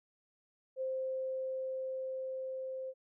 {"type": "tone with level ramp", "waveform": "sine", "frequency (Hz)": 523.3, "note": "C5", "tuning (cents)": 0, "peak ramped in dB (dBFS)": [-33, -38], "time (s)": [0.76, 2.94], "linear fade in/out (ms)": 50, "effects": []}